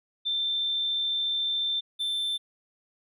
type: tone pair in turn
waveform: sine / triangle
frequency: 3563 / 3550 Hz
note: A7 / A7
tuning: +21 / +15 cents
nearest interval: unison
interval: 6 cents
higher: first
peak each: -25 dBFS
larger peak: neither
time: 0.25-1.81 / 1.99-2.38 s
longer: first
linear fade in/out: 20 ms
effects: none